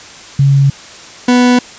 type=tone pair in turn; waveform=sine / 40% pulse; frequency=138.59 / 246.9 Hz; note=C#3 / B3; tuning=0 / 0 cents; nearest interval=minor seventh; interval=1000 cents; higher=second; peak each=-5 dBFS; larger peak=neither; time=0.39-0.7 / 1.28-1.59 s; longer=neither; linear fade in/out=5 ms; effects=white hiss -33 dBFS RMS until 1.78 s + resampled to 16000 Hz